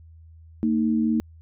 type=tone pair together; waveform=sine; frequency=226.9 / 311.1 Hz; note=A#3 / D#4; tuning=-47 / 0 cents; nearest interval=perfect fourth; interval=547 cents; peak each=-20 / -25 dBFS; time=0.63-1.2 s; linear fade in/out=0 ms; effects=added 81 Hz sine -45 dBFS peak until 1.41 s